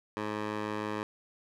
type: tone with band-pass filter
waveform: 15% pulse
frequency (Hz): 106.1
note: G#2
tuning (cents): +38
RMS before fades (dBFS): -35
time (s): 0.17-1.03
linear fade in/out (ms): 0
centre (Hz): 960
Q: 0.62
effects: none